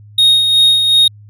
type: tone with tremolo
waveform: triangle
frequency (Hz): 3729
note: A#7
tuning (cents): 0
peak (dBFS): -4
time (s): 0.18-1.08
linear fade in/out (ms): 5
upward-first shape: sine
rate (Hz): 2.7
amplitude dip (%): 45
effects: added 104 Hz sine -36 dBFS peak until 1.29 s